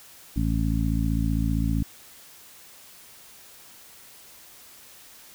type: harmonic tone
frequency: 55.4 Hz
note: A1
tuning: 13 cents sharp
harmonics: 1 / 2 / 3 / 4 / 5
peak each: -25 / -28 / -29 / -30 / -30 dBFS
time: 0.36-1.83 s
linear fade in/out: 5 ms
effects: white hiss -49 dBFS RMS until 5.34 s